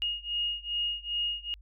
sine beating tone pair, 2860 / 2862.5 Hz, F7 / F7, +41 / +42 cents, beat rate 2.5 Hz, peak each -32 / -33 dBFS, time 0.02-1.54 s, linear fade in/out 0 ms, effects added 50 Hz sine -49 dBFS peak until 1.61 s

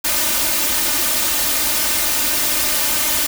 white noise with comb filter, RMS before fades -18 dBFS, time 0.04-3.27 s, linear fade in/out 10 ms, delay 3.3 ms, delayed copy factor +0.8, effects none

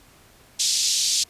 white band-pass noise, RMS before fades -22 dBFS, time 0.59-1.24 s, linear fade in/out 10 ms, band 3700 to 6900 Hz, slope 24 dB/octave, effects pink hiss -53 dBFS RMS until 1.29 s + resampled to 32000 Hz

